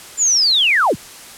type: linear sweep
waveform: sine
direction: down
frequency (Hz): 7300 to 39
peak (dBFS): -11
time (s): 0.17-0.96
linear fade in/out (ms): 50
effects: white hiss -37 dBFS RMS until 1.37 s + low-pass 11000 Hz 12 dB/octave